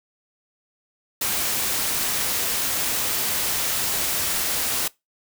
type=noise; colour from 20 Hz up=white; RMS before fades=-24 dBFS; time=1.21-4.88 s; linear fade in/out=5 ms; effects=noise-tail reverb RT60 0.2 s tail -22 dB re dry